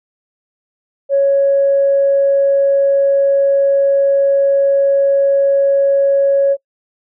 sine tone, 554.4 Hz, C#5, in tune, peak -8 dBFS, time 1.09-6.57 s, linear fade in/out 50 ms, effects noise-tail reverb RT60 0.1 s tail -24 dB re dry + tanh soft clip ceiling -4 dBFS

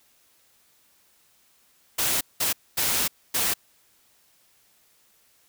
white noise bursts at uneven times, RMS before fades -24 dBFS, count 4, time 1.98-2.21 / 2.4-2.53 / 2.77-3.08 / 3.34-3.54 s, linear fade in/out 10 ms, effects white hiss -62 dBFS RMS until 5.48 s

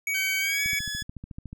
square tone, 2258 Hz, C#7, 31 cents sharp, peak -26 dBFS, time 0.07-0.79 s, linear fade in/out 2 ms
15% pulse tone with pitch glide, 1541 to 1700 Hz, G6 to G#6, -30 to +40 cents, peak -24 dBFS, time 0.14-1.03 s, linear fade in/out 10 ms, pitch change +170 cents, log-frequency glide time 0.39-0.62 s
click train, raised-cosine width 5 ms, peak -26 dBFS, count 13, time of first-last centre 0.66-1.53 s, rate 13.8 Hz
effects none

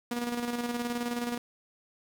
sawtooth tone with tremolo, 240 Hz, B3, 49 cents flat, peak -25 dBFS, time 0.11-1.38 s, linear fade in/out 5 ms, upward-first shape square, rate 19 Hz, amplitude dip 45%, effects 9-bit

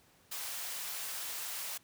white high-pass noise, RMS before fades -40 dBFS, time 0.31-1.78 s, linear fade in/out 10 ms, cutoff 660 Hz, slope 12 dB/octave, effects pink hiss -65 dBFS RMS until 1.83 s + high-pass 60 Hz 12 dB/octave

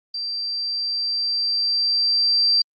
sine tone with level ramp, 4699 Hz, D8, in tune, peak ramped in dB -25 to -14 dBFS, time 0.14-2.62 s, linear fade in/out 5 ms, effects Opus 48 kbps

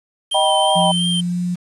square tone with vibrato, 3136 Hz, G7, in tune, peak -19 dBFS, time 0.31-1.21 s, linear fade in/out 10 ms, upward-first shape sine, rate 2.9 Hz, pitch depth 25 cents each way
sine chord, Eb augmented, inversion none, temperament just, 622.3 / 777.8 / 972.3 Hz, Eb5 / G5 / B5, 0 / -14 / -27 cents, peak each -18 / -17 / -20 dBFS, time 0.34-0.92 s, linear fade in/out 10 ms
sine tone with pitch glide, 174.8 to 177.75 Hz, F3 to F3, +2 to +31 cents, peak -18 dBFS, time 0.75-1.56 s, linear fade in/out 20 ms, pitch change +29 cents, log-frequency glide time 1.16-1.42 s
effects resampled to 24000 Hz + 7-bit

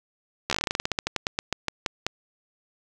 slowing click train, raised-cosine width 0.2 ms, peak -7 dBFS, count 23, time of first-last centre 0.5-2.066 s, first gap 13 ms, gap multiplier 1.14, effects none

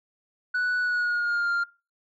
sine tone with pitch glide, 1480 to 1396.9 Hz, F#6 to F6, 0 to 0 cents, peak -20 dBFS, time 0.54-1.64 s, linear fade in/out 10 ms, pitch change -100 cents, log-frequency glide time 0.8-1.5 s, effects noise-tail reverb RT60 0.3 s tail -22 dB re dry + tanh soft clip ceiling -22 dBFS

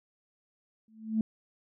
sine tone with exponential growth, 220 Hz, A3, in tune, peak -21 dBFS, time 0.88-1.21 s, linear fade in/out 2 ms, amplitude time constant 70 ms, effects tanh soft clip ceiling -17 dBFS

